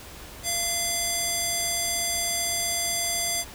square tone with band-pass filter, 684 Hz, F5, 36 cents flat, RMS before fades -27 dBFS, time 0.43-3.45 s, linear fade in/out 50 ms, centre 8000 Hz, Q 1.3, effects added 60 Hz sine -49 dBFS peak until 3.54 s + pink hiss -43 dBFS RMS until 3.54 s

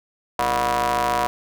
sawtooth ring-modulated tone, 126.5 Hz, B2, 42 cents sharp, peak -12 dBFS, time 0.39-1.27 s, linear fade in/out 0 ms, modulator 849 Hz, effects none

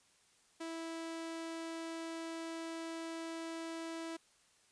sawtooth tone, 328.4 Hz, E4, 6 cents flat, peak -37 dBFS, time 0.6-4.17 s, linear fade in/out 10 ms, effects white hiss -69 dBFS RMS until 4.71 s + resampled to 22050 Hz

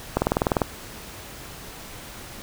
click train, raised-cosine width 1 ms, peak -5 dBFS, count 10, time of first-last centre 0.17-0.618 s, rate 20.1 Hz, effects pink hiss -40 dBFS RMS until 2.42 s

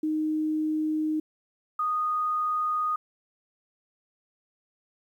sine tone pair in turn, 310 / 1237.1 Hz, D#4 / D#6, -6 / -10 cents, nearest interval 2 octaves, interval 2396 cents, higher second, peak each -24 dBFS, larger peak neither, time 0.03-1.2 / 1.79-2.96 s, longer neither, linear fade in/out 5 ms, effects 10-bit

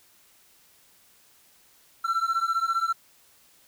triangle beating tone pair, 1341 / 1356 Hz, E6 / E6, +29 / +49 cents, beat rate 15 Hz, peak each -24 / -25 dBFS, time 2.04-2.93 s, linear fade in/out 10 ms, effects white hiss -59 dBFS RMS until 3.67 s

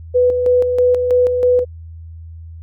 sine tone with tremolo, 496.3 Hz, B4, 8 cents sharp, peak -9 dBFS, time 0.14-1.65 s, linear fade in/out 20 ms, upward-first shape square, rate 3.1 Hz, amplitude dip 45%, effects added 82 Hz sine -31 dBFS peak until 2.62 s

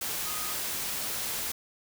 sine tone in noise, 1244.5 Hz, D#6, in tune, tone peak -41 dBFS, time 0.25-0.54 s, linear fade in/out 5 ms, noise white, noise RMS -33 dBFS, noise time 0.01-1.52 s, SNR -11 dB, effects none

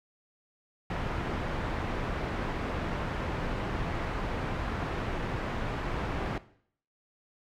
pink low-pass noise, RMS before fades -33 dBFS, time 0.9-6.38 s, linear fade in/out 2 ms, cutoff 1900 Hz, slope 12 dB/octave, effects noise-tail reverb RT60 0.6 s tail -17 dB re dry

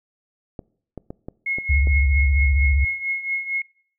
clicks, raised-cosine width 2 ms, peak -19 dBFS, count 6, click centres 0.592 / 0.977 / 1.105 / 1.285 / 1.585 / 1.872 s
sine tone with tremolo, 2167 Hz, C#7, 40 cents flat, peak -19 dBFS, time 1.46-3.62 s, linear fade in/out 5 ms, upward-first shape triangle, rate 4.4 Hz, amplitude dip 80%
sine tone with vibrato, 69.6 Hz, C#2, 8 cents sharp, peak -15 dBFS, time 1.69-2.85 s, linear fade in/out 10 ms, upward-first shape square, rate 15 Hz, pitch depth 110 cents each way
effects noise-tail reverb RT60 0.6 s tail -23 dB re dry

